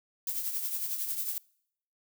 violet noise with tremolo, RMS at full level -31 dBFS, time 0.27-1.38 s, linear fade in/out 2 ms, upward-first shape triangle, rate 11 Hz, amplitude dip 60%, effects noise-tail reverb RT60 0.7 s tail -25 dB re dry

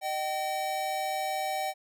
square tone pair together, 613 / 766.8 Hz, D#5 / G5, -26 / -38 cents, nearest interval major third, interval 388 cents, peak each -36 / -31 dBFS, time 0.01-1.74 s, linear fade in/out 50 ms, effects none

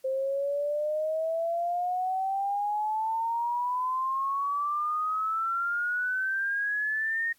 sine exponential sweep, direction up, 523.3 to 1857 Hz, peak -26 dBFS, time 0.04-7.33 s, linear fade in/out 10 ms, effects white hiss -65 dBFS RMS until 7.38 s + AAC 64 kbps

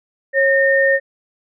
sine tone pair together, 545 / 1830.7 Hz, C#5 / A#6, -29 / -32 cents, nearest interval octave + major sixth, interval 2097 cents, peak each -14 dBFS, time 0.33-1 s, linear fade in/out 50 ms, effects none

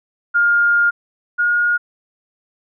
sine tone pair in turn, 1412 / 1432.5 Hz, F6 / F6, +19 / +44 cents, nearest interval unison, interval 25 cents, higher second, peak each -11 / -13 dBFS, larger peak first, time 0.34-0.91 / 1.38-1.78 s, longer first, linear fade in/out 20 ms, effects none

